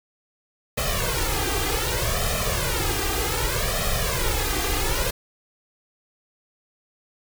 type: noise with flanger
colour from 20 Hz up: pink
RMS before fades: -24 dBFS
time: 0.77-5.11 s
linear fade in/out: 10 ms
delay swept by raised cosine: 1.6 to 2.53 ms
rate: 0.65 Hz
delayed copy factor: +1
effects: none